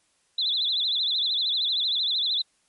sine tone with vibrato, 3727 Hz, A#7, 1 cent flat, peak -22 dBFS, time 0.38-2.42 s, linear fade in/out 5 ms, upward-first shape sine, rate 13 Hz, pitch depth 170 cents each way, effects white hiss -67 dBFS RMS until 2.68 s + MP3 48 kbps

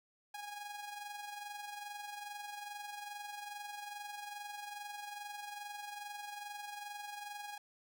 sawtooth tone with amplitude modulation, 824 Hz, G#5, 14 cents flat, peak -38 dBFS, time 0.34-7.58 s, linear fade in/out 5 ms, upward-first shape sine, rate 22.4 Hz, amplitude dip 50%, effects none

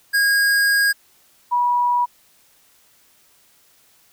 square / sine tone pair in turn, 1634 / 971.6 Hz, G#6 / B5, -29 / -29 cents, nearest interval major sixth, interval 900 cents, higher first, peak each -15 dBFS, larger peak neither, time 0.13-0.93 / 1.51-2.06 s, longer first, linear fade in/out 20 ms, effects white hiss -56 dBFS RMS until 4.12 s

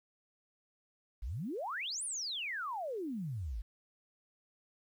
sine exponential two-way sweep, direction up then down, 46.25 to 10000 to 46.25 Hz, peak -36 dBFS, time 1.22-3.62 s, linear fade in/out 10 ms, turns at 2.04 s, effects 11-bit

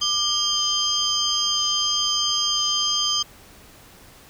sine tone cluster, 1196 / 3151 / 4948 / 6340 Hz, D6 / G7 / D#8 / G8, +31 / +8 / -10 / +19 cents, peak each -30 / -23 / -24 / -27 dBFS, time 0.01-3.23 s, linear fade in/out 10 ms, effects pink hiss -48 dBFS RMS until 4.29 s

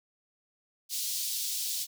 pink high-pass noise, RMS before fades -33 dBFS, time 0.89-1.87 s, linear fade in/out 50 ms, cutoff 3900 Hz, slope 24 dB/octave, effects none

